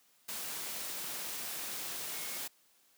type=tone in noise; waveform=sine; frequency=2174 Hz; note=C#7; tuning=34 cents flat; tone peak=-50 dBFS; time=2.12-2.38 s; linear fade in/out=10 ms; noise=white; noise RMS=-40 dBFS; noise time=0.28-2.48 s; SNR=-13 dB; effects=white hiss -68 dBFS RMS until 2.97 s + high-pass 150 Hz 12 dB/octave